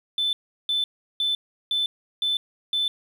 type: tone bursts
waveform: triangle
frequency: 3520 Hz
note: A7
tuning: in tune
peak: -18 dBFS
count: 6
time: 0.18-2.88 s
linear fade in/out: 2 ms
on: 150 ms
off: 360 ms
effects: tanh soft clip ceiling -18 dBFS + 9-bit